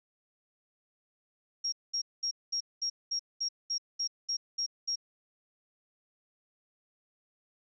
sine tone bursts, 5588 Hz, F8, in tune, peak -29 dBFS, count 12, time 1.64-4.958 s, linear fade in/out 10 ms, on 84 ms, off 210 ms, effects none

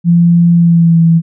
sine tone with pitch glide, 171.2 to 165.56 Hz, F3 to E3, -34 to +8 cents, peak -4 dBFS, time 0.04-1.22 s, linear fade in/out 50 ms, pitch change -58 cents, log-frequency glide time 0.53-1.01 s, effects none

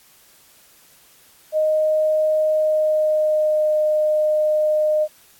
sine tone with pitch glide, 620 to 612.2 Hz, D#5 to D#5, -6 to -28 cents, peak -15 dBFS, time 1.52-5.08 s, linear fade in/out 50 ms, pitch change -22 cents, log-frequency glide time 2.51-3.76 s, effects white hiss -52 dBFS RMS until 5.39 s + AAC 64 kbps

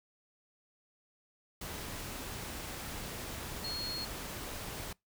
sine tone in noise, 4300 Hz, C8, 47 cents sharp, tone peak -37 dBFS, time 3.64-4.05 s, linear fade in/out 5 ms, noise pink, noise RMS -42 dBFS, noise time 1.61-4.93 s, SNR +2 dB, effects noise-tail reverb RT60 0.2 s tail -26 dB re dry

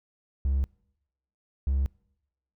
triangle tone pair in turn, 68 / 68 Hz, C#2 / C#2, -33 / -33 cents, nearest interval unison, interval 0 cents, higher neither, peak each -20 dBFS, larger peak neither, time 0.45-0.64 / 1.67-1.86 s, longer neither, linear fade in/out 0 ms, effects noise-tail reverb RT60 0.8 s tail -25 dB re dry + tanh soft clip ceiling -16 dBFS

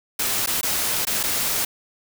white noise with dropouts, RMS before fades -23 dBFS, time 0.19-1.65 s, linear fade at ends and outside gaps 5 ms, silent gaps 0.462-0.472 / 0.612-0.63 / 1.052-1.069 / 1.231-1.235 s, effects none

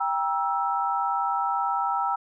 sine chord, E diminished, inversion first, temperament just, 791.1 / 949.3 / 1318.5 Hz, G5 / Bb5 / E6, +16 / +31 / 0 cents, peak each -27 / -28 / -27 dBFS, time 0-2.16 s, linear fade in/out 10 ms, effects none

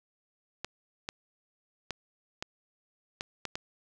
clicks, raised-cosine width 0.2 ms, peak -17 dBFS, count 7, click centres 0.646 / 1.089 / 1.907 / 2.425 / 3.209 / 3.453 / 3.555 s, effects none

